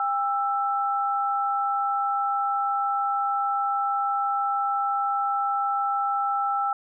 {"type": "tone pair together", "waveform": "sine", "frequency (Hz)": [801, 1326.8], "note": ["G5", "E6"], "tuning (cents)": [37, 11], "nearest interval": "major sixth", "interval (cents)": 874, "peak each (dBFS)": -25, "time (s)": [0, 6.73], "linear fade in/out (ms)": 2, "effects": []}